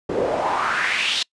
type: noise with band-pass filter sweep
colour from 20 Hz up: pink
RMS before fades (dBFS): -22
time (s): 0.09-1.23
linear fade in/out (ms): 5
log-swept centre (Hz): 370 to 4000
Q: 3.4
effects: noise-tail reverb RT60 0.1 s tail -26 dB re dry + resampled to 22050 Hz